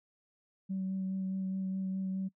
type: tone with vibrato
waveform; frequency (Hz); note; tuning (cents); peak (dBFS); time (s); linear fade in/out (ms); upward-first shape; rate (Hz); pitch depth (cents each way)
sine; 190; F#3; +46; -31; 0.69-2.29; 20; sine; 4.8; 13
effects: noise-tail reverb RT60 0.1 s tail -24 dB re dry + tanh soft clip ceiling -28 dBFS